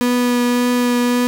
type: tone with vibrato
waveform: 35% pulse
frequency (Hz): 244.6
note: B3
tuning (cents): -16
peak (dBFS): -12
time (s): 0.01-1.27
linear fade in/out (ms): 0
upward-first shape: triangle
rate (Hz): 1.8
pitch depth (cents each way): 12
effects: none